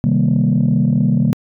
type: chord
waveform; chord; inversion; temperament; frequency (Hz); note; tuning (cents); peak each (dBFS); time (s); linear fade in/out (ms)
sine; C minor seventh; none; equal; 130.81 / 155.56 / 196 / 233.1; C3 / Eb3 / G3 / Bb3; 0 / 0 / 0 / 0; -16; 0.04-1.33; 0
effects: tanh soft clip ceiling -6 dBFS